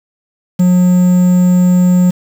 triangle tone with quantisation, 180 Hz, F#3, 47 cents flat, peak -4 dBFS, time 0.59-2.11 s, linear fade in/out 10 ms, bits 5, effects none

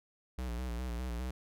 square tone with vibrato, 60.8 Hz, B1, 26 cents flat, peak -36 dBFS, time 0.38-1.31 s, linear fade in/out 5 ms, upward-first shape square, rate 4.9 Hz, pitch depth 67 cents each way, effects none

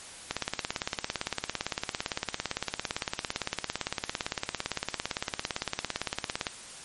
click train, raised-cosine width 0.2 ms, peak -11 dBFS, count 110, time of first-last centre 0.31-6.468 s, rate 17.7 Hz, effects white hiss -45 dBFS RMS until 6.84 s + MP3 48 kbps

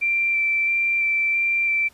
sine tone with vibrato, 2349 Hz, D7, in tune, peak -18 dBFS, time 0.01-1.89 s, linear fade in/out 20 ms, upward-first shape square, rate 1.5 Hz, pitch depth 9 cents each way, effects pink hiss -54 dBFS RMS until 1.93 s + resampled to 32000 Hz

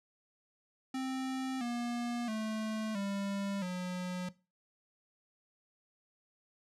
square tone with pitch steps, 262.1 / 239 / 217.9 / 198.63 / 181.1 Hz, C4 / A#3 / A3 / G3 / F#3, +3 / +43 / -17 / +23 / -37 cents, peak -35 dBFS, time 0.94-4.29 s, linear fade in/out 5 ms, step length 670 ms, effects noise-tail reverb RT60 0.3 s tail -19 dB re dry + low-pass 9000 Hz 12 dB/octave

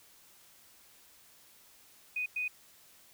sine tone bursts at uneven times, 2489 Hz, D#7, in tune, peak -31 dBFS, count 2, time 2.16-2.26 / 2.36-2.48 s, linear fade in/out 5 ms, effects white hiss -60 dBFS RMS until 3.13 s

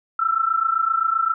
sine tone pair together, 1320.3 / 1348 Hz, E6 / E6, +2 / +38 cents, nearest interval unison, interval 36 cents, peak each -20 / -21 dBFS, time 0.19-1.34 s, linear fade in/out 5 ms, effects none

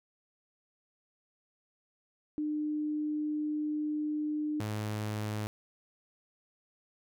sine / sawtooth tone pair in turn, 301.8 / 106.4 Hz, D4 / G#2, +47 / +42 cents, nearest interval octave + tritone, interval 1805 cents, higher first, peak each -30 / -29 dBFS, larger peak second, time 2.38-4.6 / 4.6-5.47 s, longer first, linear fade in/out 0 ms, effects none

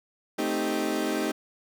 30% pulse chord, A half-diminished seventh, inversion none, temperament equal, 220 / 261.6 / 311.1 / 392 Hz, A3 / C4 / Eb4 / G4, 0 / 0 / 0 / 0 cents, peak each -30 / -30 / -27 / -29 dBFS, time 0.38-1.32 s, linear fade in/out 10 ms, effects none

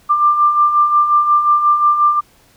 sine beating tone pair, 1183 / 1188.6 Hz, D6 / D6, +12 / +20 cents, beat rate 5.6 Hz, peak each -18 / -10 dBFS, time 0.09-2.21 s, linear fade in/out 20 ms, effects pink hiss -51 dBFS RMS until 2.56 s

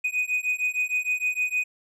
triangle beating tone pair, 2489 / 2495.5 Hz, D#7 / D#7, 0 / +5 cents, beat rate 6.5 Hz, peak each -25 dBFS, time 0.04-1.64 s, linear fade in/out 10 ms, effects resampled to 32000 Hz

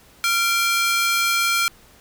sawtooth ring-modulated tone, 1864.7 Hz, A#6, in tune, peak -11 dBFS, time 0.24-1.68 s, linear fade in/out 0 ms, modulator 486 Hz, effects pink hiss -51 dBFS RMS until 2 s

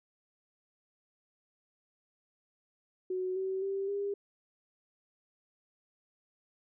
sine tone with pitch steps, 370 / 380.4 / 391.1 / 402.1 Hz, F#4 / F#4 / G4 / G4, 0 / +48 / -4 / +44 cents, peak -31 dBFS, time 3.1-4.14 s, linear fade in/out 5 ms, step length 260 ms, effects none

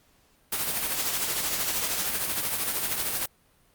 white noise with tremolo, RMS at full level -26 dBFS, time 0.52-3.26 s, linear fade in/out 5 ms, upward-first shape triangle, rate 13 Hz, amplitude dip 50%, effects pink hiss -63 dBFS RMS until 3.74 s + Opus 48 kbps

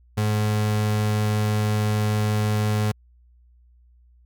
35% pulse tone, 106.2 Hz, G#2, 39 cents sharp, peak -18 dBFS, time 0.17-2.92 s, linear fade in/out 10 ms, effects added 60 Hz sine -52 dBFS peak until 4.25 s

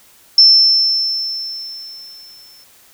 sine tone with exponential decay, 5330 Hz, E8, 18 cents sharp, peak -3 dBFS, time 0.38-2.64 s, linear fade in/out 2 ms, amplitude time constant 490 ms, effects white hiss -48 dBFS RMS until 2.93 s

